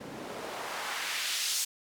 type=noise with band-pass filter sweep; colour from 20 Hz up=white; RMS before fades=-35 dBFS; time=0-1.65 s; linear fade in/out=10 ms; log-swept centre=200 to 6300 Hz; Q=0.94; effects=none